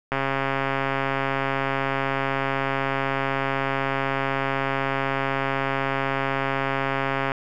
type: click train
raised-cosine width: 0.5 ms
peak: -9 dBFS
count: 980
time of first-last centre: 0.12-7.319 s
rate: 136 Hz
effects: none